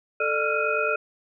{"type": "tone cluster", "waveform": "sine", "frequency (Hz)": [439.8, 598, 1361, 1410, 2504], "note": ["A4", "D5", "F6", "F6", "D#7"], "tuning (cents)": [-1, 31, -45, 16, 10], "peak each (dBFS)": -28, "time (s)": [0.2, 0.96], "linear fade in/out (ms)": 5, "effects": []}